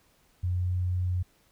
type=tone with pitch glide; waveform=sine; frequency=89.7 to 90.38 Hz; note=F2 to F#2; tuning=+47 to -40 cents; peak=-25 dBFS; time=0.43-1.23 s; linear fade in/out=10 ms; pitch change=+13 cents; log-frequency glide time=0.57-0.73 s; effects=pink hiss -65 dBFS RMS until 1.51 s